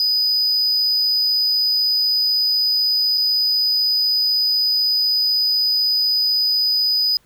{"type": "tone with dropouts", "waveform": "triangle", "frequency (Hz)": 4978, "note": "D#8", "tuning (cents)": 0, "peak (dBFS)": -14, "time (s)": [0, 7.17], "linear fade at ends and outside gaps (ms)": 1, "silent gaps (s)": [3.175, 3.179], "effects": ["pink hiss -58 dBFS RMS until 7.25 s"]}